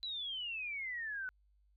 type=exponential sweep; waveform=sine; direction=down; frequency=4003 to 1480 Hz; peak=-38 dBFS; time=0.03-1.29 s; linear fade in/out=0 ms; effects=added 50 Hz sine -67 dBFS peak until 1.76 s